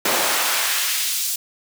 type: noise with high-pass filter sweep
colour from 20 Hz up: pink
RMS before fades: -21 dBFS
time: 0.05-1.36 s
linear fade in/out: 5 ms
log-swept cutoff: 360 to 6100 Hz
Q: 0.76
effects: none